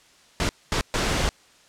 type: noise bursts at uneven times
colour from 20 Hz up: pink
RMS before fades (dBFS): -23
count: 3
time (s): 0.4-0.49 / 0.72-0.81 / 0.94-1.29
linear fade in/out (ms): 0
effects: white hiss -55 dBFS RMS until 1.68 s + low-pass 7000 Hz 12 dB/octave